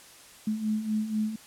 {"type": "beating tone pair", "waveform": "sine", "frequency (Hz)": [212.5, 216.6], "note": ["G#3", "A3"], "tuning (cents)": [40, -27], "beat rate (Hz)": 4.1, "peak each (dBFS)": [-33, -27], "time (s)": [0.47, 1.36], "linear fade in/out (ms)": 5, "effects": ["white hiss -51 dBFS RMS until 1.46 s", "low-pass 11000 Hz 12 dB/octave"]}